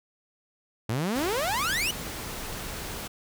sawtooth exponential sweep, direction up, 104.2 to 3052 Hz, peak -22 dBFS, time 0.89-1.91 s, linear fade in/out 5 ms
pink noise, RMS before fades -36 dBFS, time 1.15-3.08 s, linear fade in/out 10 ms
effects none

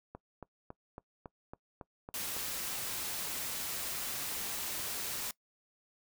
click train, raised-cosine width 1 ms, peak -30 dBFS, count 9, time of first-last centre 0.15-2.366 s, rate 3.61 Hz
white noise, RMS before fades -38 dBFS, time 2.14-5.31 s, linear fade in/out 2 ms
effects noise-tail reverb RT60 0.1 s tail -22 dB re dry

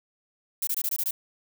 violet noise bursts, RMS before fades -27 dBFS, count 7, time 0.62-1.11 s, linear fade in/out 5 ms, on 52 ms, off 21 ms, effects none

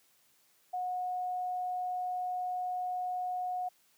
sine tone, 728 Hz, F#5, 28 cents flat, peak -32 dBFS, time 0.73-3.69 s, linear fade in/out 10 ms, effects white hiss -68 dBFS RMS until 3.97 s + high-pass 100 Hz 12 dB/octave

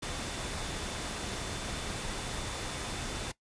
sine tone in noise, 3540 Hz, A7, 10 cents sharp, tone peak -48 dBFS, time 0.02-3.32 s, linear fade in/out 10 ms, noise pink, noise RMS -37 dBFS, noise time 0.02-3.32 s, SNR -14 dB, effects noise-tail reverb RT60 0.1 s tail -18 dB re dry + resampled to 22050 Hz

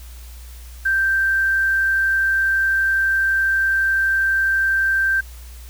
sine tone with quantisation, 1568 Hz, G6, in tune, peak -15 dBFS, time 0.85-5.21 s, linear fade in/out 10 ms, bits 7, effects added 60 Hz sine -35 dBFS peak until 5.69 s + white hiss -46 dBFS RMS until 5.69 s

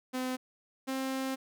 sawtooth tone pair in turn, 255.9 / 264.9 Hz, C4 / C4, -38 / +22 cents, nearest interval minor second, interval 60 cents, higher second, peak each -28 dBFS, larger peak neither, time 0.13-0.37 / 0.87-1.36 s, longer second, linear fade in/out 20 ms, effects none

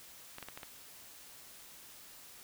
clicks, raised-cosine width 0.3 ms, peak -28 dBFS, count 5, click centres 0.384 / 0.427 / 0.486 / 0.575 / 0.632 s, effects white hiss -54 dBFS RMS until 2.43 s

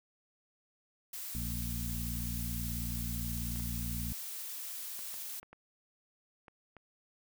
blue noise, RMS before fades -42 dBFS, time 1.13-5.4 s, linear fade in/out 5 ms
harmonic tone, 58.5 Hz, A#1, 7 cents sharp, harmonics 1 / 2 / 3 / 4, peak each -38 / -41 / -43 / -44 dBFS, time 1.35-4.13 s, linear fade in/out 0 ms
clicks, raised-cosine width 0.5 ms, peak -37 dBFS, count 8, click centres 3.559 / 3.597 / 4.992 / 5.141 / 5.43 / 5.53 / 6.482 / 6.767 s
effects none

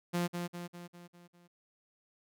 sawtooth tone with echo, 174.5 Hz, F3, 1 cent flat, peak -26 dBFS, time 0.13-0.28 s, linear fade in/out 20 ms, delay 200 ms, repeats 6, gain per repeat -5 dB, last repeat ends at 1.48 s, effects none

